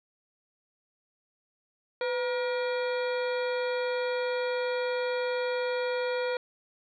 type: harmonic tone with a mistuned harmonic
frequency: 476.3 Hz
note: A#4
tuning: 37 cents sharp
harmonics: 1 / 2 / 3 / 4 / 5 / 7 / 8 / 9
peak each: -28 / -38 / -38 / -42 / -41 / -46 / -50 / -46 dBFS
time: 2.01-6.37 s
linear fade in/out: 2 ms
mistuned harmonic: 1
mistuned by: +85 cents
effects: none